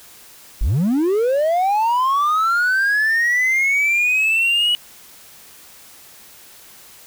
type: linear sweep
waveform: triangle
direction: up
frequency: 31.84 to 2944 Hz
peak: -12 dBFS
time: 0.61-4.75 s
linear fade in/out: 0 ms
effects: tanh soft clip ceiling -8 dBFS + white hiss -44 dBFS RMS until 7.06 s